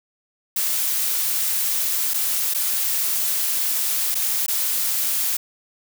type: noise with dropouts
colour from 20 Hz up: blue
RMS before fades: -22 dBFS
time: 0.56-5.37 s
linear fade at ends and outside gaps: 5 ms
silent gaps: 2.137-2.141 / 2.538-2.546 / 4.145-4.152 / 4.464-4.481 s
effects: none